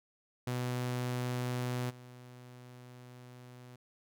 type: tone with level steps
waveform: sawtooth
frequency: 124.3 Hz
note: B2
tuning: 12 cents sharp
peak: -29 / -46 dBFS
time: 0.47-3.76 s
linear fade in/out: 5 ms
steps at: 1.89 s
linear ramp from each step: 20 ms
effects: none